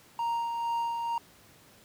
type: tone with tremolo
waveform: triangle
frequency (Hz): 932.3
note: A#5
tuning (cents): 0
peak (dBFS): -25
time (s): 0.19-1.18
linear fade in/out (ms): 2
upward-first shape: sine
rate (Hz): 2.2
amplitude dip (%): 35
effects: pink hiss -57 dBFS RMS until 1.84 s + high-pass 80 Hz 12 dB/octave